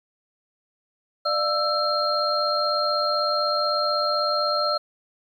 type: tone cluster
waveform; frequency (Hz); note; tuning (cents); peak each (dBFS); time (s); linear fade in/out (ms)
sine; 596 / 692 / 1325 / 4207; D5 / F5 / E6 / C8; +25 / -16 / +9 / +9; -25 / -33 / -24 / -26; 1.25-4.78; 10
effects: 9-bit